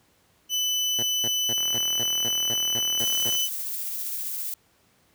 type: tone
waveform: 30% pulse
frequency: 3000 Hz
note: F#7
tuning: 23 cents sharp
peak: -20 dBFS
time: 0.49-3.49 s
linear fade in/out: 50 ms
type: tone bursts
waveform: 10% pulse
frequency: 118.3 Hz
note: A#2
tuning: 26 cents sharp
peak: -24 dBFS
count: 10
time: 0.98-3.3 s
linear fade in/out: 10 ms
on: 52 ms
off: 200 ms
type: click train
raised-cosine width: 0.5 ms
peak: -25 dBFS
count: 72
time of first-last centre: 1.58-3.351 s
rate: 40.1 Hz
type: noise with tremolo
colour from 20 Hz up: violet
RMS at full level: -30 dBFS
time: 2.99-4.54 s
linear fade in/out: 2 ms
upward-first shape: triangle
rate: 15 Hz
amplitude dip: 25%
effects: pink hiss -63 dBFS RMS until 5.14 s + high-pass 60 Hz 12 dB/octave